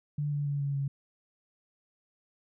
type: tone with pitch steps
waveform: sine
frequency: 146.83 / 144.81 / 142.81 / 140.85 / 138.91 Hz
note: D3 / D3 / D3 / C#3 / C#3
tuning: 0 / -24 / -48 / +28 / +4 cents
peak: -28 dBFS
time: 0.18-0.88 s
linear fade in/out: 5 ms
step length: 140 ms
effects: none